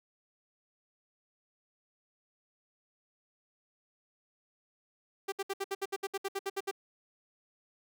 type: tone bursts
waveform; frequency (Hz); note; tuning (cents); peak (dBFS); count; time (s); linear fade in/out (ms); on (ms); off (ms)
sawtooth; 392; G4; 0; -28; 14; 5.28-6.713; 10; 42; 65
effects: none